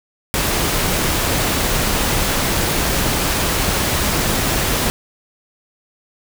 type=noise; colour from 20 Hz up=pink; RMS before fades=-18 dBFS; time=0.34-4.9 s; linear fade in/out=0 ms; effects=none